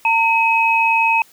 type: tone pair together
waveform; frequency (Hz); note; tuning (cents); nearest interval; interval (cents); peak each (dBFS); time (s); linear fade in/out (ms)
sine; 909 / 2549; A#5 / D#7; -44 / +41; octave + tritone; 1785; -15; 0.05-1.22; 2
effects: white hiss -50 dBFS RMS until 1.32 s + high-pass 60 Hz 12 dB/octave